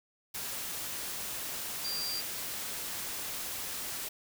sine tone in noise, 4737 Hz, D8, 14 cents sharp, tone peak -34 dBFS, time 1.84-2.21 s, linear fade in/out 10 ms, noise white, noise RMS -38 dBFS, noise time 0.34-4.09 s, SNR +1 dB, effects none

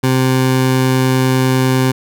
20% pulse tone, 130 Hz, C3, 11 cents flat, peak -6 dBFS, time 0.03-1.92 s, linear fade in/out 10 ms, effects none

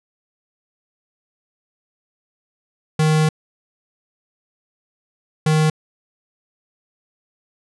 square tone pair in turn, 155.56 / 155.56 Hz, D#3 / D#3, 0 / 0 cents, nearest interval unison, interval 0 cents, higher neither, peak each -14 dBFS, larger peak neither, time 2.99-3.29 / 5.46-5.7 s, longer first, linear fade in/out 5 ms, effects resampled to 24000 Hz

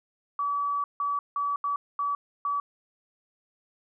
sine tone bursts at uneven times, 1145 Hz, D6, 44 cents flat, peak -25 dBFS, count 6, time 0.39-0.84 / 1-1.19 / 1.36-1.56 / 1.64-1.76 / 1.99-2.15 / 2.45-2.6 s, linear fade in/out 2 ms, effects none

